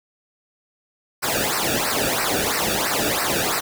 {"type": "noise with flanger", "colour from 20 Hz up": "pink", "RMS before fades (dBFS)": -22, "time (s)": [1.22, 3.61], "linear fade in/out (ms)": 20, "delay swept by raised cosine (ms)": [0.29, 0.99], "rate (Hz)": 3, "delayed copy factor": -0.95, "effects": []}